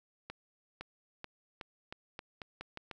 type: accelerating click train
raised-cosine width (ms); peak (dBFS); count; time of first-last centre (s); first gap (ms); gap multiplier
0.3; -26; 10; 0.3-2.913; 510; 0.85
effects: none